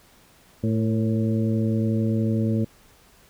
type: harmonic tone with a mistuned harmonic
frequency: 110.8 Hz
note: A2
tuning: 13 cents sharp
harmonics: 1 / 2 / 3 / 4 / 5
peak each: -23 / -23 / -30 / -33 / -35 dBFS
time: 0.63-2.65 s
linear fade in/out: 10 ms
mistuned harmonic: 4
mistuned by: +48 cents
effects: pink hiss -55 dBFS RMS until 3.29 s